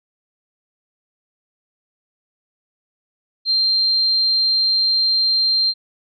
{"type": "tone", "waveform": "sine", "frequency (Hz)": 4167, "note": "C8", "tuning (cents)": -8, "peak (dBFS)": -14, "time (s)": [3.45, 5.74], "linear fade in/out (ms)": 50, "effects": []}